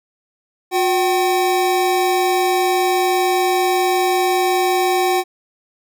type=tone pair together; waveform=square; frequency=360.9 / 764.7 Hz; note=F#4 / G5; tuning=-43 / -43 cents; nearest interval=octave + minor second; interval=1300 cents; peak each=-18 dBFS; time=0.71-5.24 s; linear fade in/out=50 ms; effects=none